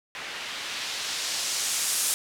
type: noise with low-pass filter sweep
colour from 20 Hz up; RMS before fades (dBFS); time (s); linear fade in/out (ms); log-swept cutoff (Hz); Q
blue; -30; 0.15-2.14; 0; 2200 to 10000; 0.99
effects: none